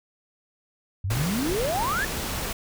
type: exponential sweep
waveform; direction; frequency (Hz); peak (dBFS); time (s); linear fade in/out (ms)
sine; up; 87.31 to 1800; -24; 1.04-2.05; 5
type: noise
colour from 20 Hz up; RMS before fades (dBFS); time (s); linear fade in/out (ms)
pink; -30; 1.1-2.53; 5
effects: none